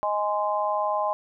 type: chord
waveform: sine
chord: Ab major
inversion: second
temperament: just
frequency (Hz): 623 / 830.6 / 1038.3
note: Eb5 / Ab5 / C6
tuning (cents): +2 / 0 / -14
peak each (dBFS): -27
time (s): 0.03-1.13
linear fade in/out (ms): 0
effects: none